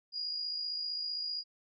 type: tone with amplitude modulation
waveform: sine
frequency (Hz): 4868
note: D#8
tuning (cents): -39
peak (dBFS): -32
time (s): 0.12-1.44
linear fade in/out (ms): 50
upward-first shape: sine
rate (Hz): 55.4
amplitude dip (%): 45
effects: none